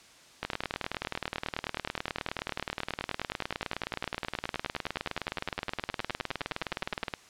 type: two click trains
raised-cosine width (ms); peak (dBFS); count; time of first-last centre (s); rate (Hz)
0.3; -15 / -15; 66 / 129; 0.43-7.138 / 0.45-7.082; 9.69 / 19.3
effects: white hiss -55 dBFS RMS until 7.29 s + low-pass 7000 Hz 12 dB/octave